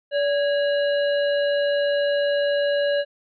harmonic tone with a mistuned harmonic, 574 Hz, D5, 40 cents flat, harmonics 1 / 3 / 5 / 7, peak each -19 / -29 / -33 / -36 dBFS, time 0.11-3.05 s, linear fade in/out 50 ms, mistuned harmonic 3, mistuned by -73 cents, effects none

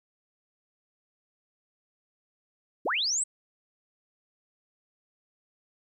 sine linear sweep, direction up, 167.1 to 8372 Hz, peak -25 dBFS, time 2.85-3.24 s, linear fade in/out 10 ms, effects 11-bit

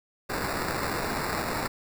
violet noise with sample-and-hold, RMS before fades -30 dBFS, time 0.29-1.68 s, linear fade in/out 10 ms, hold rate 3150 Hz, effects none

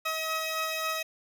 15% pulse tone pair together, 638 / 1272.3 Hz, D#5 / D#6, +43 / +38 cents, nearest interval octave, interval 1195 cents, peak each -26 dBFS, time 0.05-1.03 s, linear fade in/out 10 ms, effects none

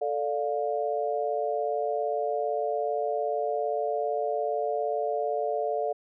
sine chord, D minor, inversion second, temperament just, 440.5 / 587.3 / 704.8 Hz, A4 / D5 / F5, +2 / 0 / +16 cents, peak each -30 dBFS, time 0.01-5.93 s, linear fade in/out 10 ms, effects none

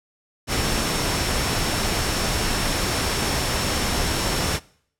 sine tone in noise, 5430 Hz, F8, 50 cents flat, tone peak -33 dBFS, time 0.47-4.6 s, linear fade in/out 50 ms, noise pink, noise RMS -23 dBFS, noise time 0.47-4.6 s, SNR -13 dB, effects noise-tail reverb RT60 0.6 s tail -22 dB re dry + low-pass 11000 Hz 12 dB/octave

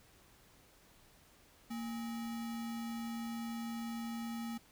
sine tone with sample-and-hold, 230.5 Hz, A#3, 19 cents flat, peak -38 dBFS, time 1.7-4.58 s, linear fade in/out 10 ms, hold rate 1050 Hz, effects pink hiss -64 dBFS RMS until 4.71 s

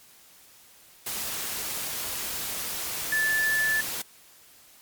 sine tone in noise, 1745 Hz, A6, 15 cents flat, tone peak -22 dBFS, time 3.12-3.81 s, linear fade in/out 5 ms, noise white, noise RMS -32 dBFS, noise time 1.06-4.02 s, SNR +7 dB, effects white hiss -54 dBFS RMS until 4.81 s + MP3 96 kbps

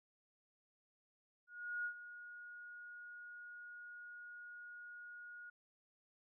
sine tone with ADSR envelope, 1442 Hz, F#6, 45 cents flat, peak -37 dBFS, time 1.47-5.5 s, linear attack 380 ms, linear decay 83 ms, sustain -13 dB, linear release 7 ms, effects none

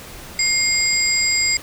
sine tone cluster, 2123 / 4882 / 7530 Hz, C7 / D#8 / A#8, +25 / -34 / +16 cents, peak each -20 dBFS, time 0.39-1.57 s, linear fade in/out 2 ms, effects pink hiss -37 dBFS RMS until 1.62 s

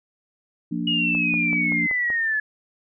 sine chord, Bb major, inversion second, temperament equal, 174.61 / 233.1 / 293.7 Hz, F3 / Bb3 / D4, 0 / 0 / 0 cents, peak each -28 dBFS, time 0.71-1.87 s, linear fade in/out 10 ms
sine exponential sweep, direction down, 2899 to 1707 Hz, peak -20 dBFS, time 0.87-2.4 s, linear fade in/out 5 ms
click train, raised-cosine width 1 ms, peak -22 dBFS, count 6, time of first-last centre 1.15-2.102 s, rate 5.25 Hz
effects none

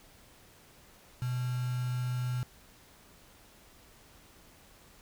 sine tone with quantisation, 124.7 Hz, B2, 17 cents sharp, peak -30 dBFS, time 1.22-2.43 s, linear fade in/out 0 ms, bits 7, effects pink hiss -58 dBFS RMS until 5.01 s

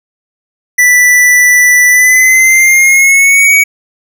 square tone with pitch glide, 1975.5 to 2256 Hz, B6 to C#7, 0 to +30 cents, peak -4 dBFS, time 0.78-3.64 s, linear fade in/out 10 ms, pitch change +230 cents, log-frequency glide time 1.88-3.52 s, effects none

